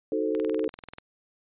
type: chord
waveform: sine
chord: D# diminished seventh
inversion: none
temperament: equal with one note detuned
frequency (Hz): 311.1 / 370 / 440 / 524.8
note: D#4 / F#4 / A4 / C5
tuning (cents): 0 / 0 / 0 / +5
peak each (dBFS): -29 / -33 / -27 / -33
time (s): 0.12-0.68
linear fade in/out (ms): 2
type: click train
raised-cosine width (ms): 0.3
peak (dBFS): -24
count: 14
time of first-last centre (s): 0.35-0.984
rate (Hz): 20.5
effects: resampled to 8000 Hz